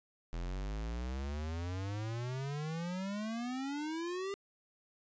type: exponential sweep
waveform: square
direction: up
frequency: 41.32 to 402.8 Hz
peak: -37 dBFS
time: 0.33-4.34 s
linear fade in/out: 0 ms
effects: resampled to 16000 Hz